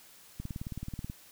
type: click train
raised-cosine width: 5 ms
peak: -25 dBFS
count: 14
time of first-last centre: 0.4-1.099 s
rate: 18.6 Hz
effects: white hiss -56 dBFS RMS until 1.31 s